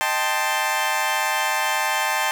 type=chord; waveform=20% pulse; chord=A half-diminished seventh; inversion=second; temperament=equal with one note detuned; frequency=622.3 / 784 / 882.5 / 1046.5 Hz; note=Eb5 / G5 / A5 / C6; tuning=0 / 0 / +5 / 0 cents; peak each=-25 / -21 / -19 / -21 dBFS; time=0.01-2.31 s; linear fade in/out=0 ms; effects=none